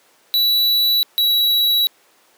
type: tone pair in turn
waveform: square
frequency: 3937 / 3905 Hz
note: B7 / B7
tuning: -6 / -20 cents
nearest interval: unison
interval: 14 cents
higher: first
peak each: -14 / -14 dBFS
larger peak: neither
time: 0.34-1.03 / 1.18-1.87 s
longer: neither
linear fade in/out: 0 ms
effects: pink hiss -54 dBFS RMS until 2.37 s + high-pass 400 Hz 12 dB/octave